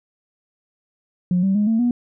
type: tone with pitch steps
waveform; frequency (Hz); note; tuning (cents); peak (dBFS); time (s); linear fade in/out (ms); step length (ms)
sine; 179.2 / 193.17 / 208.2 / 224.5 / 242; F3 / G3 / G#3 / A3 / B3; +45 / -25 / +5 / +35 / -35; -14; 1.31-1.91; 2; 120
effects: tanh soft clip ceiling -11 dBFS